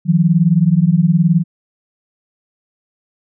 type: beating tone pair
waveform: sine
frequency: 160 / 179 Hz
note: D#3 / F3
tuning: +49 / +43 cents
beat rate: 19 Hz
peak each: -12 dBFS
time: 0.05-1.44 s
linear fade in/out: 50 ms
effects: none